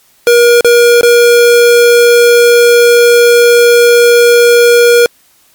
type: tone with dropouts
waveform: square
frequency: 476.6 Hz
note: A#4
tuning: 38 cents sharp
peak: -3 dBFS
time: 0.27-5.06 s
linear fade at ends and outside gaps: 1 ms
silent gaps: 0.609-0.646 / 1.011-1.031 s
effects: white hiss -48 dBFS RMS until 5.54 s + MP3 96 kbps